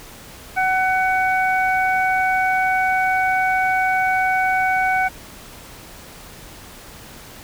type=harmonic tone; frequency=750 Hz; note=F#5; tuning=23 cents sharp; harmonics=1 / 2 / 3; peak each=-18 / -21 / -23 dBFS; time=0.56-5.09 s; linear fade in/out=20 ms; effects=pink hiss -40 dBFS RMS until 7.43 s